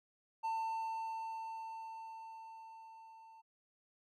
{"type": "tone with level ramp", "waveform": "triangle", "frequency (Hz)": 896, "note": "A5", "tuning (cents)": 31, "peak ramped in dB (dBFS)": [-32, -54], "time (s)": [0.43, 3.42], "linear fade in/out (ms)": 20, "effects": []}